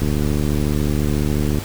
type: click train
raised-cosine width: 3 ms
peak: -8 dBFS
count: 117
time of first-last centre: 0.02-1.585 s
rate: 74.1 Hz
effects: added 96 Hz sine -30 dBFS peak until 1.64 s + pink hiss -33 dBFS RMS until 1.64 s